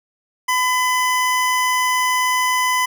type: tone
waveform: 25% pulse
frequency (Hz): 1007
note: B5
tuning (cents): +33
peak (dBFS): -12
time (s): 0.48-2.86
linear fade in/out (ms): 10
effects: none